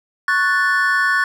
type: chord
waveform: triangle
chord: F# minor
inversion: second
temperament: equal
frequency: 1108.7 / 1480 / 1760 Hz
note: C#6 / F#6 / A6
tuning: 0 / 0 / 0 cents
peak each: -19 / -16 / -16 dBFS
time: 0.28-1.24 s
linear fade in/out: 2 ms
effects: none